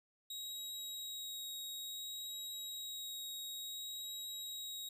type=tone with vibrato; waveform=sawtooth; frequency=3807 Hz; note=A#7; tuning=36 cents sharp; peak=-40 dBFS; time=0.3-4.89 s; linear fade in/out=5 ms; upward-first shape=sine; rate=0.57 Hz; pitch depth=9 cents each way; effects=none